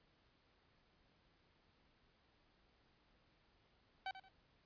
sawtooth tone with echo, 765 Hz, G5, 42 cents flat, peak -37 dBFS, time 4.06-4.11 s, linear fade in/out 2 ms, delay 88 ms, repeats 2, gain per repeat -11 dB, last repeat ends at 4.286 s, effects pink hiss -74 dBFS RMS until 4.65 s + resampled to 11025 Hz

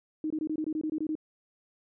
sine tone bursts, 311.1 Hz, D#4, in tune, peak -28 dBFS, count 11, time 0.24-1.153 s, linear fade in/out 2 ms, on 63 ms, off 22 ms, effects none

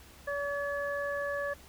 harmonic tone, 570 Hz, C#5, 48 cents sharp, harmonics 1 / 2 / 3, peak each -33 / -40 / -36 dBFS, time 0.27-1.54 s, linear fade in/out 10 ms, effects added 68 Hz sine -56 dBFS peak until 1.68 s + pink hiss -55 dBFS RMS until 1.68 s

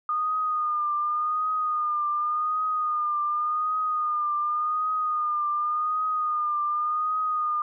sine tone with vibrato, 1222 Hz, D#6, 32 cents flat, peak -23 dBFS, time 0.09-7.62 s, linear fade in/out 2 ms, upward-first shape triangle, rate 0.88 Hz, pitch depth 52 cents each way, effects none

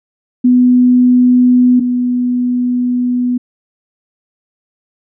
sine tone pair in turn, 248.7 / 247 Hz, B3 / B3, +12 / 0 cents, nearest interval unison, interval 12 cents, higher first, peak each -5 / -11 dBFS, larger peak first, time 0.44-1.8 / 1.8-3.38 s, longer second, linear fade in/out 10 ms, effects none

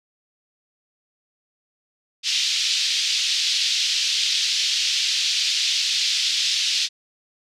pink band-pass noise, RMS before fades -22 dBFS, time 2.23-6.89 s, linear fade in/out 50 ms, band 3100 to 5400 Hz, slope 24 dB/octave, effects none

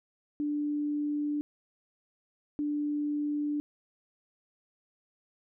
sine tone pair in turn, 294.5 / 294.5 Hz, D4 / D4, +5 / +5 cents, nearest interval unison, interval 0 cents, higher neither, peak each -28 dBFS, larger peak neither, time 0.4-1.41 / 2.59-3.6 s, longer neither, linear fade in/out 0 ms, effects none

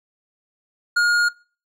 sine tone with tanh clipping, 1427 Hz, F6, 37 cents sharp, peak -16 dBFS, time 0.96-1.29 s, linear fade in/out 10 ms, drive 11 dB, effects noise-tail reverb RT60 0.4 s tail -24 dB re dry

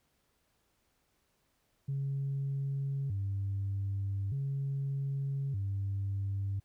sine tone with vibrato, 116.54 Hz, A#2, in tune, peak -30 dBFS, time 1.88-6.6 s, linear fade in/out 10 ms, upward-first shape square, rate 0.41 Hz, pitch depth 290 cents each way, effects tanh soft clip ceiling -28 dBFS + pink hiss -75 dBFS RMS until 6.64 s

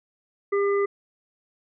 harmonic tone, 401.1 Hz, G4, 40 cents sharp, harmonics 1 / 3 / 5, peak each -20 / -30 / -34 dBFS, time 0.52-0.86 s, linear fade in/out 10 ms, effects none

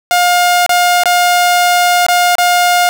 sawtooth tone with dropouts, 710 Hz, F5, 28 cents sharp, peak -4 dBFS, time 0.11-2.89 s, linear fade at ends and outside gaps 0 ms, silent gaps 0.663-0.693 / 1.035-1.057 / 2.065-2.085 / 2.354-2.383 s, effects none

